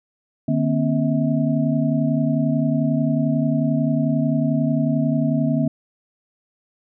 sine tone cluster, 151.9 / 236.6 / 267.8 / 644 Hz, D#3 / A#3 / C4 / E5, -41 / +26 / +40 / -41 cents, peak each -21 / -21 / -22 / -28 dBFS, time 0.48-5.68 s, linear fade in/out 5 ms, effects none

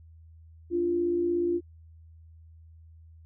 sine tone pair together, 290 / 346.8 Hz, D4 / F4, -22 / -12 cents, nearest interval minor third, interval 310 cents, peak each -34 / -24 dBFS, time 0.7-1.61 s, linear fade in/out 50 ms, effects added 81 Hz sine -49 dBFS peak until 3.25 s

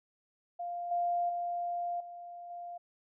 sine tone with level steps, 698.5 Hz, F5, in tune, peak -35 / -28 / -32 / -43 / -40 dBFS, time 0.59-2.78 s, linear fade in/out 10 ms, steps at 0.91 / 1.29 / 2 / 2.5 s, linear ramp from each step 5 ms, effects none

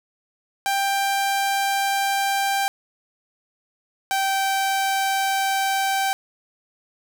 sawtooth tone pair in turn, 789 / 778.1 Hz, G5 / G5, +11 / -13 cents, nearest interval unison, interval 24 cents, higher first, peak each -16 dBFS, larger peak neither, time 0.66-2.68 / 4.11-6.13 s, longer neither, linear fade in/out 0 ms, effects 7-bit

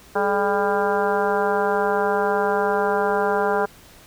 harmonic tone with a mistuned harmonic, 199.5 Hz, G3, 31 cents sharp, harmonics 1 / 2 / 3 / 4 / 5 / 6 / 7 / 8, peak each -31 / -22 / -26 / -24 / -27 / -33 / -28 / -32 dBFS, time 0.15-3.66 s, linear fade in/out 10 ms, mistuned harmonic 2, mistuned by +96 cents, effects pink hiss -48 dBFS RMS until 4.06 s

